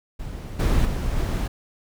brown noise with level steps, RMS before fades -33 / -19 / -25 / -23 dBFS, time 0.19-1.48 s, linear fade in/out 10 ms, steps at 0.59 / 0.85 / 1.16 s, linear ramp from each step 10 ms, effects none

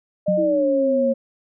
sine tone with pitch glide, 609 to 542.6 Hz, D#5 to C#5, -37 to -37 cents, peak -17 dBFS, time 0.26-1.14 s, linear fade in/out 20 ms, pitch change -200 cents, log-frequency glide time 0.4-0.66 s
sine tone with exponential decay, 184.6 Hz, F#3, 4 cents flat, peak -18 dBFS, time 0.28-0.74 s, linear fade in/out 5 ms, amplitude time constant 100 ms
sine linear sweep, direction down, 329.6 to 230 Hz, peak -21 dBFS, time 0.37-1.14 s, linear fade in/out 20 ms
effects none

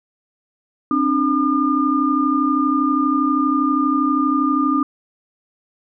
sine tone cluster, 266.8 / 299.3 / 1208 Hz, C4 / D4 / D6, +34 / +33 / +48 cents, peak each -19 dBFS, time 0.91-4.83 s, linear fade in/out 2 ms, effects none

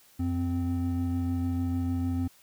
triangle tone pair together, 88.69 / 259.4 Hz, F2 / C4, +27 / -15 cents, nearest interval octave + perfect fifth, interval 1858 cents, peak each -27 dBFS, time 0.19-2.28 s, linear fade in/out 10 ms, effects white hiss -59 dBFS RMS until 2.42 s

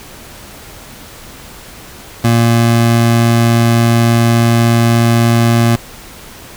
25% pulse tone, 116.54 Hz, A#2, in tune, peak -4 dBFS, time 2.24-5.76 s, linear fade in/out 5 ms, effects pink hiss -34 dBFS RMS until 6.56 s

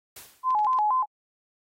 white noise with exponential decay, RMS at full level -40 dBFS, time 0.16-0.57 s, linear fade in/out 5 ms, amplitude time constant 87 ms
sine tone with vibrato, 932.3 Hz, A#5, in tune, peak -20 dBFS, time 0.43-1.06 s, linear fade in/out 50 ms, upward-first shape square, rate 4.2 Hz, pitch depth 170 cents each way
clicks, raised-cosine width 0.2 ms, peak -29 dBFS, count 5, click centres 0.506 / 0.591 / 0.647 / 0.732 / 0.788 s
effects AAC 48 kbps

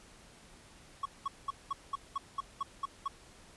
triangle tone bursts, 1108.7 Hz, C#6, in tune, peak -29 dBFS, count 10, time 1.03-3.08 s, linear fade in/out 5 ms, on 25 ms, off 200 ms, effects pink hiss -57 dBFS RMS until 3.56 s + resampled to 24000 Hz

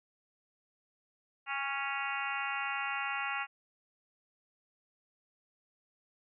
harmonic tone with a mistuned harmonic, 277.2 Hz, C#4, in tune, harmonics 3 / 4 / 5 / 6 / 7 / 8 / 9 / 10, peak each -40 / -41 / -39 / -45 / -41 / -44 / -42 / -41 dBFS, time 1.46-3.47 s, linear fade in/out 50 ms, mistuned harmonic 3, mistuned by -27 cents, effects none

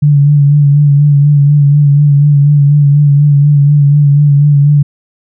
sine tone with vibrato, 144.5 Hz, D3, 28 cents flat, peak -3 dBFS, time 0.02-4.83 s, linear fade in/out 10 ms, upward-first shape sine, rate 4.1 Hz, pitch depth 37 cents each way, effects none

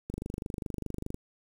click train, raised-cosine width 3 ms, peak -22 dBFS, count 27, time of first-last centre 0.1-1.144 s, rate 24.9 Hz, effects 8-bit

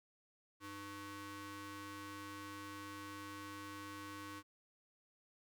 sawtooth ring-modulated tone, 401 Hz, G4, 39 cents sharp, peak -40 dBFS, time 0.6-4.43 s, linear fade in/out 50 ms, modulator 706 Hz, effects none

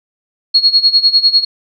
sine tone with tremolo, 4313 Hz, C#8, 48 cents flat, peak -4 dBFS, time 0.54-1.45 s, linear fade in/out 10 ms, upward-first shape sine, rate 10 Hz, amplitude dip 85%, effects none

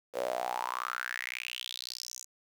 sawtooth tone with high-pass filter sweep, 61.74 Hz, B1, in tune, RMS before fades -37 dBFS, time 0.13-2.26 s, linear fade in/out 50 ms, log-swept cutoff 500 to 7000 Hz, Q 7.1, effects 9-bit

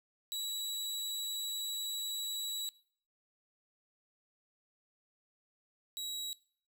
sawtooth tone pair in turn, 3904 / 3873 Hz, B7 / B7, -21 / -35 cents, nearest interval unison, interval 14 cents, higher first, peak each -33 / -35 dBFS, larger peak first, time 0.32-2.69 / 5.97-6.33 s, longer first, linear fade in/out 0 ms, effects noise-tail reverb RT60 0.5 s tail -20 dB re dry

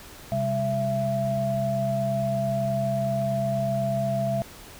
sine tone cluster, 131 / 199.3 / 670 Hz, C3 / G3 / E5, +2 / +29 / +28 cents, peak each -28 / -30 / -25 dBFS, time 0.32-4.42 s, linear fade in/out 0 ms, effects pink hiss -45 dBFS RMS until 4.79 s

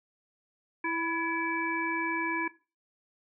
harmonic tone with a mistuned harmonic, 329.6 Hz, E4, in tune, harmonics 1 / 3 / 5 / 7, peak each -34 / -34 / -34 / -34 dBFS, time 0.84-2.48 s, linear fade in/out 5 ms, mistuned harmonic 5, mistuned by +41 cents, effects noise-tail reverb RT60 0.3 s tail -17 dB re dry

